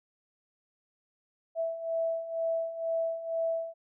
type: beating tone pair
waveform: sine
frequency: 657 / 659.1 Hz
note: E5 / E5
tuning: -6 / 0 cents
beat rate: 2.1 Hz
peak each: -35 / -30 dBFS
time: 1.55-3.74 s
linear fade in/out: 50 ms
effects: none